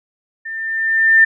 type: tone with level ramp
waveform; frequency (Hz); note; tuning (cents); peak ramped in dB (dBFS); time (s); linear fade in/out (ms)
sine; 1795; A6; +34; -25 to -5; 0.45-1.25; 10
effects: none